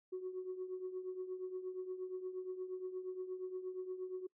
sine tone with tremolo, 370 Hz, F#4, in tune, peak -36 dBFS, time 0.12-4.27 s, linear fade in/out 10 ms, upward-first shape triangle, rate 8.5 Hz, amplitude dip 75%, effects noise-tail reverb RT60 0.1 s tail -26 dB re dry + tanh soft clip ceiling -35 dBFS

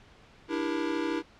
square chord, E half-diminished seventh, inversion third, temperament just, 296.7 / 329.6 / 395.6 / 474.7 Hz, D4 / E4 / G4 / Bb4, +18 / 0 / +16 / +31 cents, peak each -34 / -32 / -38 / -37 dBFS, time 0.48-1.23 s, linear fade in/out 50 ms, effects pink hiss -56 dBFS RMS until 1.39 s + low-pass 4000 Hz 12 dB/octave

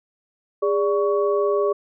sine tone cluster, 408.6 / 583 / 1120 Hz, G#4 / D5 / C#6, -28 / -13 / +18 cents, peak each -19 / -23 / -27 dBFS, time 0.62-1.73 s, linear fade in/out 10 ms, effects none

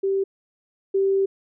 sine tone pair in turn, 389.5 / 389.5 Hz, G4 / G4, -11 / -11 cents, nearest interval unison, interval 0 cents, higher neither, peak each -19 / -17 dBFS, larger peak second, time 0.03-0.24 / 0.94-1.26 s, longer second, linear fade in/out 10 ms, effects none

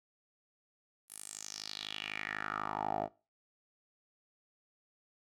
10% pulse tone with band-pass filter sweep, 52.1 Hz, G#1, 6 cents sharp, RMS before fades -40 dBFS, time 1.08-3.09 s, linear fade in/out 50 ms, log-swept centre 11000 to 600 Hz, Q 4.4, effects noise-tail reverb RT60 0.3 s tail -20 dB re dry

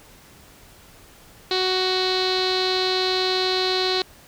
sawtooth tone with low-pass filter, 371.9 Hz, F#4, 9 cents sharp, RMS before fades -22 dBFS, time 1.51-4.02 s, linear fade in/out 2 ms, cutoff 4100 Hz, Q 8.9, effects pink hiss -49 dBFS RMS until 4.27 s

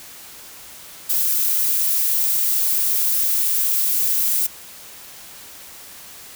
violet noise, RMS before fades -19 dBFS, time 1.09-4.47 s, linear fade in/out 10 ms, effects white hiss -40 dBFS RMS until 6.35 s

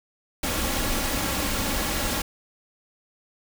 pink noise with comb filter, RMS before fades -26 dBFS, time 0.43-2.22 s, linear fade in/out 5 ms, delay 3.6 ms, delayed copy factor +0.5, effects none

